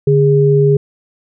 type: tone pair together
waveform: sine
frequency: 144.96 / 410 Hz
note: D3 / G#4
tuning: -22 / -22 cents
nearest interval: octave + tritone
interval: 1800 cents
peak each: -10 dBFS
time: 0.07-0.77 s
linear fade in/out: 5 ms
effects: none